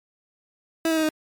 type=tone with pitch steps; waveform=30% pulse; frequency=326.3 / 320.9 / 315.5 / 310.3 Hz; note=E4 / E4 / D#4 / D#4; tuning=-18 / -46 / +24 / -5 cents; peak=-17 dBFS; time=0.85-1.09 s; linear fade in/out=2 ms; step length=60 ms; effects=MP3 96 kbps